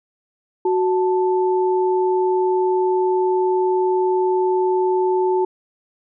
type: tone pair together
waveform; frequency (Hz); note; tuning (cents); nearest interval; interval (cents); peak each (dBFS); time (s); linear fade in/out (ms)
sine; 370 / 880; F#4 / A5; 0 / 0; octave + minor third; 1500; -16 / -22; 0.65-5.45; 5
effects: none